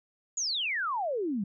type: exponential sweep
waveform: sine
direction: down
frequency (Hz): 7040 to 185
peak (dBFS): -28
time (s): 0.37-1.44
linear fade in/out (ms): 5
effects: none